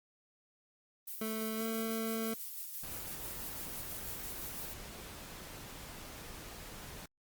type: noise with tremolo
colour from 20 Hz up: violet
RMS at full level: -42 dBFS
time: 1.07-4.74 s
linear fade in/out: 10 ms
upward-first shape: square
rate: 6 Hz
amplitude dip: 30%
type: tone with pitch glide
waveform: 25% pulse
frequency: 220 to 224 Hz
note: A3 to A3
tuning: 0 to +31 cents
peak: -31 dBFS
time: 1.21-2.34 s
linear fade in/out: 5 ms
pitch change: +31 cents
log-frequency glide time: 1.56-1.63 s
type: noise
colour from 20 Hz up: pink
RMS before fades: -48 dBFS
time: 2.83-7.06 s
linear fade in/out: 5 ms
effects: Opus 32 kbps